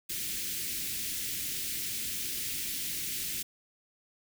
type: band-stop noise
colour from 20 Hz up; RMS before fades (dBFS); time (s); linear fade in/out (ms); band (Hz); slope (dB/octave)
white; -35; 0.09-3.43; 10; 360 to 2000; 24
effects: none